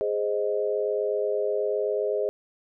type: chord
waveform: sine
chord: Ab major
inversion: none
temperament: equal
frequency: 415.3 / 523.3 / 622.3 Hz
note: Ab4 / C5 / Eb5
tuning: 0 / 0 / 0 cents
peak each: -26 / -29 / -29 dBFS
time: 0.01-2.29 s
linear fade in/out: 0 ms
effects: none